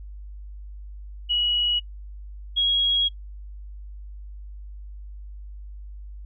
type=tone pair in turn; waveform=sine; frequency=2916 / 3303 Hz; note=F#7 / G#7; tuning=-26 / -10 cents; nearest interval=major second; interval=216 cents; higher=second; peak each=-20 / -18 dBFS; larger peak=second; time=1.29-1.8 / 2.56-3.09 s; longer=second; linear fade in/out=20 ms; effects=noise-tail reverb RT60 0.1 s tail -25 dB re dry + added 50 Hz sine -36 dBFS peak until 6.25 s